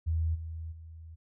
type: tone with level steps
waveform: sine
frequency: 81.1 Hz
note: E2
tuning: 28 cents flat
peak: -26 / -36 / -44 dBFS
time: 0.06-1.16 s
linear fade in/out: 20 ms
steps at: 0.34 / 0.71 s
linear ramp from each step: 20 ms
effects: none